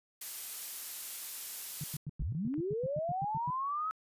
blue noise, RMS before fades -40 dBFS, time 0.21-1.97 s, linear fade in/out 5 ms
sine tone bursts, 147.9 Hz, D3, 13 cents sharp, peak -35 dBFS, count 14, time 1.81-3.503 s, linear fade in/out 2 ms, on 29 ms, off 99 ms
sine linear sweep, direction up, 34.65 to 1300 Hz, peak -32 dBFS, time 2.2-3.91 s, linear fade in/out 0 ms
click, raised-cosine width 0.5 ms, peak -37 dBFS, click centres 2.541 s
effects resampled to 32000 Hz

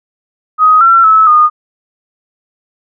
sine tone with pitch steps, 1256 / 1354 / 1300 / 1226 Hz, D#6 / E6 / E6 / D#6, +16 / +46 / -24 / -26 cents, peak -3 dBFS, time 0.58-1.5 s, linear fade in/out 50 ms, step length 230 ms, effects none

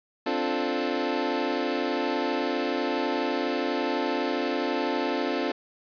25% pulse chord, D minor seventh, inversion third, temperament equal, 261.6 / 293.7 / 349.2 / 440 Hz, C4 / D4 / F4 / A4, 0 / 0 / 0 / 0 cents, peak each -27 / -27 / -27 / -28 dBFS, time 0.26-5.52 s, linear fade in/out 5 ms, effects resampled to 11025 Hz + 8-bit

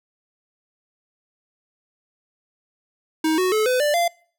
square tone with pitch steps, 316.1 / 369.5 / 431.8 / 504.7 / 589.9 / 689.4 Hz, D#4 / F#4 / A4 / B4 / D5 / F5, +27 / -2 / -33 / +38 / +8 / -23 cents, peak -18 dBFS, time 3.24-4.08 s, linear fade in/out 5 ms, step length 140 ms, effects noise-tail reverb RT60 0.5 s tail -25 dB re dry

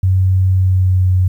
sine tone with pitch glide, 93.8 to 92.14 Hz, F#2 to F#2, +24 to -7 cents, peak -9 dBFS, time 0.03-1.28 s, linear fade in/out 5 ms, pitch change -31 cents, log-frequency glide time 0.5-1.11 s, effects 8-bit

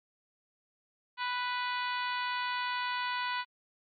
harmonic tone, 493.9 Hz, B4, in tune, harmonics 2 / 3 / 4 / 5 / 6 / 7 / 8 / 9, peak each -34 / -38 / -40 / -42 / -44 / -45 / -46 / -47 dBFS, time 1.17-3.45 s, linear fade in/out 50 ms, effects Opus 48 kbps

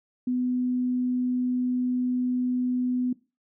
sine tone, 250 Hz, B3, 21 cents sharp, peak -23 dBFS, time 0.27-3.13 s, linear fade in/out 5 ms, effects noise-tail reverb RT60 0.3 s tail -20 dB re dry

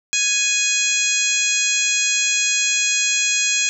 harmonic tone with a mistuned harmonic, 830.6 Hz, G#5, in tune, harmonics 2 / 3 / 4 / 5 / 6 / 7 / 8 / 9, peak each -30 / -21 / -25 / -27 / -32 / -30 / -21 / -25 dBFS, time 0.13-3.69 s, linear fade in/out 0 ms, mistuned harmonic 7, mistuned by +16 cents, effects none

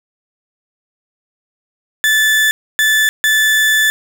35% pulse tone bursts at uneven times, 1746 Hz, A6, 14 cents flat, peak -8 dBFS, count 3, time 2.04-2.51 / 2.79-3.09 / 3.24-3.9 s, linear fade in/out 0 ms, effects none

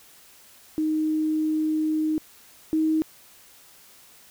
sine tone pair in turn, 311.1 / 315.1 Hz, D#4 / D#4, 0 / +22 cents, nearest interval unison, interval 22 cents, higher second, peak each -21 / -19 dBFS, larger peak second, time 0.78-2.18 / 2.73-3.02 s, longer first, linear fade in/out 0 ms, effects white hiss -52 dBFS RMS until 4.3 s

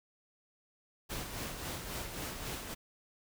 pink noise with tremolo, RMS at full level -39 dBFS, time 1.09-2.75 s, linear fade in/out 20 ms, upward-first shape sine, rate 3.7 Hz, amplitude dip 45%, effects none

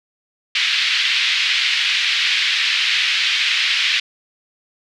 pink band-pass noise, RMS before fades -18 dBFS, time 0.55-4 s, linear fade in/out 5 ms, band 2100 to 4100 Hz, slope 24 dB/octave, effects none

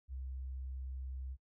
sine tone, 65.41 Hz, C2, in tune, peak -39 dBFS, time 0.08-1.37 s, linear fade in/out 50 ms, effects noise-tail reverb RT60 0.1 s tail -25 dB re dry + tanh soft clip ceiling -35 dBFS

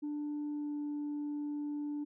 sine tone with pitch glide, 295.3 to 293.6 Hz, D4 to D4, +10 to 0 cents, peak -33 dBFS, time 0.02-2.05 s, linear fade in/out 20 ms, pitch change -10 cents, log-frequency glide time 0.51-0.76 s, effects tanh soft clip ceiling -33 dBFS

